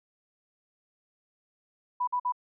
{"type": "tone bursts", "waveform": "sine", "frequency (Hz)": 987.8, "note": "B5", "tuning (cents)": 0, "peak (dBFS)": -25, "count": 3, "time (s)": [2, 2.323], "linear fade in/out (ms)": 10, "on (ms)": 75, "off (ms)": 49, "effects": []}